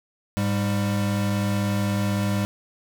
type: tone pair together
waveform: square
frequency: 103.66 / 199.8 Hz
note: G#2 / G3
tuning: -3 / +33 cents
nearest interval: major seventh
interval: 1136 cents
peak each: -25 dBFS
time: 0.37-2.45 s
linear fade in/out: 0 ms
effects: none